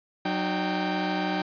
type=tone cluster; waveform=sawtooth; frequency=185.6 / 304.7 / 783 Hz; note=F#3 / D#4 / G5; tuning=+6 / -36 / -2 cents; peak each=-26 dBFS; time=0.25-1.42 s; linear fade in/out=5 ms; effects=resampled to 11025 Hz